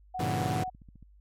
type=tone; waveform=sine; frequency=741 Hz; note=F#5; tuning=2 cents sharp; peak=-32 dBFS; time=0.14-0.7 s; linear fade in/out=10 ms
type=chord; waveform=sawtooth; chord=G diminished seventh; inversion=none; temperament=equal; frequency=98 / 116.54 / 138.59 / 164.81 Hz; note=G2 / Bb2 / Db3 / Fb3; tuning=0 / 0 / 0 / 0 cents; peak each=-30 dBFS; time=0.19-0.64 s; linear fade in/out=10 ms
type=click train; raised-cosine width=5 ms; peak=-39 dBFS; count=7; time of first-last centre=0.61-1.027 s; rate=14.4 Hz
effects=added 50 Hz sine -54 dBFS peak until 1.2 s + MP3 64 kbps